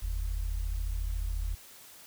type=tone pair together; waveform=sine; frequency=43.65 / 77.78 Hz; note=F1 / D#2; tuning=0 / 0 cents; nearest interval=minor seventh; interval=1000 cents; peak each=-30 / -37 dBFS; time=0.02-1.55 s; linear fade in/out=10 ms; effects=white hiss -52 dBFS RMS until 2.06 s